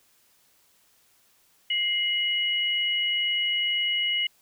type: tone pair together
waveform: sine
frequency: 2100 / 2918 Hz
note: C7 / F#7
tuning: +6 / -25 cents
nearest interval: tritone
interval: 569 cents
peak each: -28 / -24 dBFS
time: 1.7-4.27 s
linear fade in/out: 5 ms
effects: white hiss -63 dBFS RMS until 4.41 s